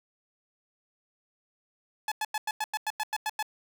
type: tone bursts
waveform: sawtooth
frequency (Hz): 858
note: A5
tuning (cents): -44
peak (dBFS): -24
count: 11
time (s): 2.08-3.427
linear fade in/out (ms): 2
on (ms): 37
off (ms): 94
effects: none